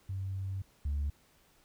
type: tone pair in turn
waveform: sine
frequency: 96 / 71.92 Hz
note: G2 / D2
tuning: -36 / -36 cents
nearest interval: perfect fourth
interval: 500 cents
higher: first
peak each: -33 / -28 dBFS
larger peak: second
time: 0.09-0.62 / 0.85-1.1 s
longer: first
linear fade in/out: 5 ms
effects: tanh soft clip ceiling -28 dBFS + pink hiss -66 dBFS RMS until 1.64 s